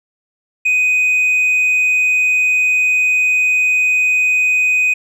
triangle tone with hard clipping, 2500 Hz, D#7, 8 cents sharp, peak -10 dBFS, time 0.65-4.94 s, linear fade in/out 10 ms, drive 1 dB, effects none

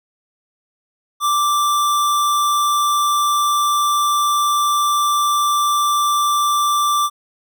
square tone, 1174.7 Hz, D6, in tune, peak -15 dBFS, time 1.2-7.1 s, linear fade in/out 50 ms, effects none

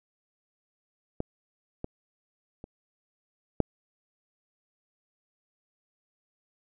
clicks, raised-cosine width 2 ms, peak -16 / -20 / -28 / -8 dBFS, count 4, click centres 1.204 / 1.844 / 2.641 / 3.603 s, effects none

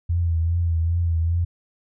sine tone with vibrato, 84 Hz, E2, 33 cents sharp, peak -18 dBFS, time 0.09-1.45 s, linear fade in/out 10 ms, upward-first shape triangle, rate 2.5 Hz, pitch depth 57 cents each way, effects none

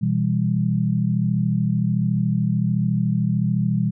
sine chord, E minor, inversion second, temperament equal with one note detuned, 123.47 / 164.81 / 198.5 Hz, B2 / E3 / G3, 0 / 0 / +22 cents, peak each -22 dBFS, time 0.01-3.91 s, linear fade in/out 20 ms, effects none

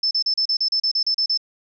sine tone bursts, 5270 Hz, E8, 1 cent flat, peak -17 dBFS, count 12, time 0.03-1.375 s, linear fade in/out 5 ms, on 80 ms, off 35 ms, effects none

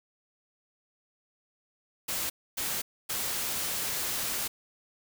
white noise bursts at uneven times, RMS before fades -32 dBFS, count 3, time 2.08-2.3 / 2.57-2.82 / 3.09-4.48 s, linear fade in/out 10 ms, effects none

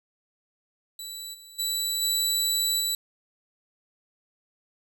20% pulse tone with level steps, 3951 Hz, B7, in tune, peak -30 / -40 / -20 / -17 / -19 dBFS, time 0.99-2.95 s, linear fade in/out 2 ms, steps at 1.33 / 1.58 / 2.01 / 2.79 s, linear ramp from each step 20 ms, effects none

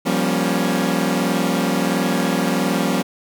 sawtooth chord, G half-diminished seventh, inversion third, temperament equal with one note detuned, 174.61 / 196 / 237.7 / 277.2 Hz, F3 / G3 / Bb3 / Db4, 0 / 0 / +34 / 0 cents, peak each -19 dBFS, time 0.05-3.03 s, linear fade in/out 20 ms, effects none

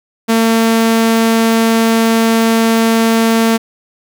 sawtooth tone, 226.4 Hz, A3, 50 cents sharp, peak -5 dBFS, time 0.28-3.58 s, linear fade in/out 20 ms, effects none

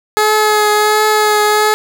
15% pulse tone with vibrato, 424.7 Hz, G#4, 39 cents sharp, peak -3 dBFS, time 0.17-1.74 s, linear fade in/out 0 ms, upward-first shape triangle, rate 1.4 Hz, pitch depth 20 cents each way, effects none

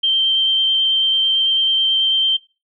sine tone with vibrato, 3136 Hz, G7, in tune, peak -13 dBFS, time 0.03-2.37 s, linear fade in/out 10 ms, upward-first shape sine, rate 9.1 Hz, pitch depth 9 cents each way, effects noise-tail reverb RT60 0.3 s tail -23 dB re dry

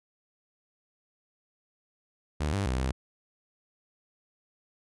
sawtooth tone with pitch steps, 74.9 / 99.2 / 63.7 / 65.3 Hz, D2 / G2 / C2 / C2, +35 / +21 / -46 / -3 cents, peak -23 dBFS, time 2.4-2.92 s, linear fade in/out 10 ms, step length 130 ms, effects resampled to 24000 Hz

